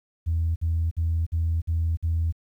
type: tone bursts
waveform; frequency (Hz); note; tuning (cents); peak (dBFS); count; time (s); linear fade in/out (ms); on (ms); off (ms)
sine; 82.4; E2; 0; -20; 6; 0.26-2.325; 20; 300; 53
effects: tanh soft clip ceiling -17 dBFS + 10-bit